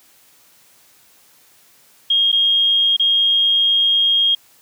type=tone with dropouts; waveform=sine; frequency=3246 Hz; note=G#7; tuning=40 cents flat; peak=-12 dBFS; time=2.1-4.35 s; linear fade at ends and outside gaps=5 ms; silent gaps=2.318-2.326 / 2.966-2.996 s; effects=white hiss -52 dBFS RMS until 4.61 s + high-pass 80 Hz 12 dB/octave